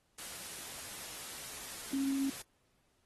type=tone in noise; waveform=sine; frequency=272.7 Hz; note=C#4; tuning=28 cents flat; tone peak=-31 dBFS; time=1.93-2.3 s; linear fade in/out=5 ms; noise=white; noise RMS=-45 dBFS; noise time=0.18-2.42 s; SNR=+11 dB; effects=pink hiss -75 dBFS RMS until 3.05 s + AAC 32 kbps